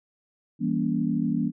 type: chord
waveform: sine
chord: E diminished seventh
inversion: none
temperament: just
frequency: 164.81 / 197.78 / 237.3 / 284.8 Hz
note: E3 / G3 / Bb3 / Db4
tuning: 0 / +16 / +31 / +47 cents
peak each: -29 / -29 / -26 / -29 dBFS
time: 0.59-1.52 s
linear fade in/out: 50 ms
effects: none